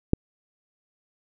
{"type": "click", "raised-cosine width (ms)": 3, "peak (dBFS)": -5, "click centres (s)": 0.134, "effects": []}